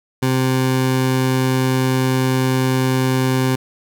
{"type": "tone", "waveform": "20% pulse", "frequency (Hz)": 130, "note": "C3", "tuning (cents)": -11, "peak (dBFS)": -10, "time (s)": [0.22, 3.56], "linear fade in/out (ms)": 10, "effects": []}